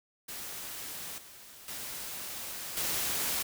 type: noise with level steps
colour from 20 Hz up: white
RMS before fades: -41 / -51 / -40 / -32 dBFS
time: 0.28-3.43 s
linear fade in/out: 10 ms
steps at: 1.18 / 1.68 / 2.77 s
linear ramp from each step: 2 ms
effects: none